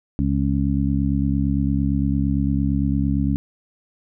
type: harmonic tone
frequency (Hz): 68.8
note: C#2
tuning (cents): -12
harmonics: 1 / 2 / 3 / 4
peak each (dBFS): -23 / -23 / -23 / -23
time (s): 0.19-3.36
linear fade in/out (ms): 0
effects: none